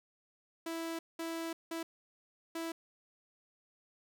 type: tone bursts at uneven times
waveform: sawtooth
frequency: 329.6 Hz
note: E4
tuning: in tune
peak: -33 dBFS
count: 4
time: 0.66-0.99 / 1.19-1.53 / 1.71-1.83 / 2.55-2.72 s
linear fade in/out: 5 ms
effects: none